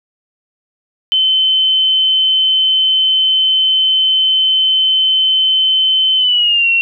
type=tone with pitch glide; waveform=sine; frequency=3065 to 2731 Hz; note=G7 to F7; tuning=-40 to -39 cents; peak=-9 dBFS; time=1.12-6.81 s; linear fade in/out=0 ms; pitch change=-199 cents; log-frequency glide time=6.17-6.69 s; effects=none